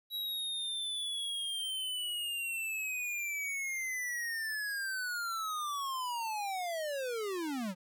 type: linear sweep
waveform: square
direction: down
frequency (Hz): 3891 to 173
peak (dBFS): -35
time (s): 0.1-7.75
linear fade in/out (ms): 50
effects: 12-bit